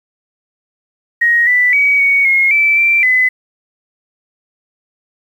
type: tone with pitch steps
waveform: sine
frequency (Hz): 1881 / 1980 / 2266 / 2235 / 2155 / 2322 / 2350 / 2017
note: A#6 / B6 / C#7 / C#7 / C#7 / D7 / D7 / B6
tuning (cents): +15 / +4 / +37 / +14 / -49 / -20 / +1 / +36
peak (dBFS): -8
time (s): 1.21-3.29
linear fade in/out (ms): 10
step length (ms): 260
effects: 7-bit